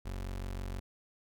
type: tone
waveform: 30% pulse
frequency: 46.25 Hz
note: F#1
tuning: in tune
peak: -34 dBFS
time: 0.05-0.8 s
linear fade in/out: 10 ms
effects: none